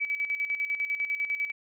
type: tone with tremolo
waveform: sine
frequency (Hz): 2292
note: D7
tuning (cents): -43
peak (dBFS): -25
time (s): 0-1.52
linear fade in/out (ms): 20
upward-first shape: square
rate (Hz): 10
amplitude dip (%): 65
effects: none